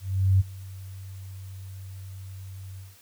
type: tone with ADSR envelope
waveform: sine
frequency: 95.5 Hz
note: G2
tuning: 45 cents flat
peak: -15 dBFS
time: 0-2.97 s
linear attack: 400 ms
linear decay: 22 ms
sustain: -22 dB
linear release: 190 ms
effects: white hiss -55 dBFS RMS until 3.01 s